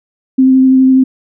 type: tone with vibrato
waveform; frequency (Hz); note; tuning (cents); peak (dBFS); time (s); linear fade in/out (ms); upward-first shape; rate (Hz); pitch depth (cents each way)
sine; 261.6; C4; 0; -4; 0.38-1.04; 10; sine; 12; 12
effects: none